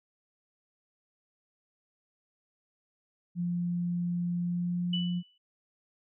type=tone with pitch glide; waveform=sine; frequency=174.61 to 176.33 Hz; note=F3 to F3; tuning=0 to +17 cents; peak=-28 dBFS; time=3.35-5.23 s; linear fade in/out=50 ms; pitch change=+17 cents; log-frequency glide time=4.41-4.86 s
type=tone with exponential decay; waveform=sine; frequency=2971 Hz; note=F#7; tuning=6 cents sharp; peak=-29 dBFS; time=4.93-5.38 s; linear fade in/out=5 ms; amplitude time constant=97 ms
effects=none